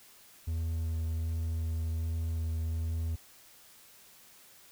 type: tone with vibrato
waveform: triangle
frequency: 81.5 Hz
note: E2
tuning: 19 cents flat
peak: -28 dBFS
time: 0.47-3.16 s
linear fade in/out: 10 ms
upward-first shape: sine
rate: 1.3 Hz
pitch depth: 9 cents each way
effects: white hiss -57 dBFS RMS until 4.71 s